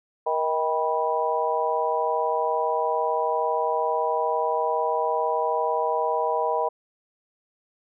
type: harmonic tone with a mistuned harmonic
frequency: 157.7 Hz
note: D#3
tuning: 24 cents sharp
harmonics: 3 / 4 / 5 / 6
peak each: -27 / -27 / -28 / -26 dBFS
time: 0.26-6.69 s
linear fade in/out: 10 ms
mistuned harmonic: 6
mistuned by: +60 cents
effects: none